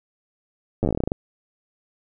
slowing click train, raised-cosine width 2 ms, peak -9 dBFS, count 14, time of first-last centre 0.83-1.119 s, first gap 9 ms, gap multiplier 1.14, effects none

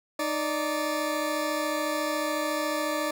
20% pulse tone pair together, 307.7 / 581.4 Hz, D#4 / D5, -19 / -18 cents, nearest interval major seventh, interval 1101 cents, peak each -25 / -24 dBFS, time 0.19-3.11 s, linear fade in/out 5 ms, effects none

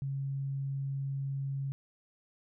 sine tone, 137.2 Hz, C#3, 17 cents flat, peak -32 dBFS, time 0.02-1.72 s, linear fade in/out 0 ms, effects none

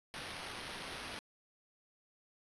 violet noise with sample-and-hold, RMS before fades -45 dBFS, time 0.14-1.19 s, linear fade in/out 0 ms, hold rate 7350 Hz, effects resampled to 24000 Hz

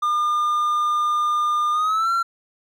triangle tone with pitch glide, 1207 to 1362.7 Hz, D6 to F6, +47 to -43 cents, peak -16 dBFS, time 0.02-2.23 s, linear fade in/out 10 ms, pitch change +210 cents, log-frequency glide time 1.72-2.11 s, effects none

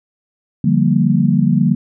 sine chord, G minor seventh, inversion second, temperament equal, 146.83 / 174.61 / 196 / 233.1 Hz, D3 / F3 / G3 / Bb3, 0 / 0 / 0 / 0 cents, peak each -16 dBFS, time 0.64-1.75 s, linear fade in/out 5 ms, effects none

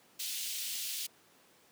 pink high-pass noise, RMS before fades -38 dBFS, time 0.19-1.07 s, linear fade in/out 10 ms, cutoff 2900 Hz, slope 24 dB/octave, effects pink hiss -63 dBFS RMS until 1.71 s + high-pass 200 Hz 12 dB/octave

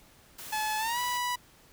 white noise, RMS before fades -43 dBFS, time 0.38-1.18 s, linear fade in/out 10 ms
sawtooth tone with pitch glide, 860 to 982.2 Hz, A5 to B5, -40 to -10 cents, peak -25 dBFS, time 0.52-1.36 s, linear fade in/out 10 ms, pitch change +230 cents, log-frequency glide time 0.78-0.99 s
effects pink hiss -58 dBFS RMS until 1.72 s

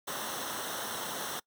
pink noise with comb filter, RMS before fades -37 dBFS, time 0.07-1.4 s, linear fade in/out 10 ms, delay 0.42 ms, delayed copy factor -0.7, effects noise-tail reverb RT60 0.1 s tail -23 dB re dry + high-pass 150 Hz 12 dB/octave

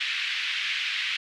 white band-pass noise, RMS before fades -29 dBFS, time 0-1.17 s, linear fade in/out 10 ms, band 1900 to 3200 Hz, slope 24 dB/octave, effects none

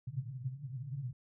white band-pass noise, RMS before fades -41 dBFS, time 0.07-1.13 s, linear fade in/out 5 ms, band 120 to 140 Hz, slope 96 dB/octave, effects none

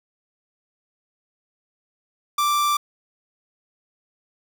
45% pulse tone, 1174.7 Hz, D6, in tune, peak -18 dBFS, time 2.38-2.77 s, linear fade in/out 5 ms, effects none

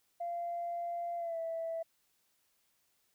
sine tone with pitch glide, 690 to 658.8 Hz, F5 to E5, -21 to -1 cents, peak -34 dBFS, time 0.2-1.83 s, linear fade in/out 10 ms, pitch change -80 cents, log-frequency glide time 1.17-1.38 s, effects tanh soft clip ceiling -30 dBFS + white hiss -75 dBFS RMS until 3.14 s

